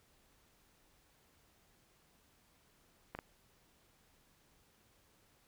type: clicks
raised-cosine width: 0.5 ms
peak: -27 dBFS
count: 2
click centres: 3.15 / 3.189 s
effects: pink hiss -70 dBFS RMS until 5.47 s